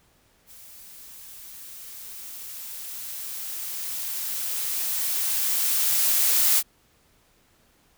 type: noise with level ramp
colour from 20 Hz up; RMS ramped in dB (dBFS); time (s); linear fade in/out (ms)
blue; -47 to -19; 0.46-6.63; 50
effects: pink hiss -62 dBFS RMS until 7.97 s